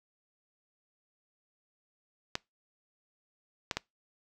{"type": "clicks", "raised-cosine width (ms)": 0.2, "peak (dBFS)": -13, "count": 3, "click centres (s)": [2.354, 3.712, 3.77], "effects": ["noise-tail reverb RT60 0.2 s tail -24 dB re dry"]}